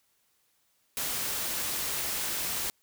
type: noise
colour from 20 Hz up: white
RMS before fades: -32 dBFS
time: 0.97-2.7 s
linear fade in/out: 0 ms
effects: white hiss -71 dBFS RMS until 2.82 s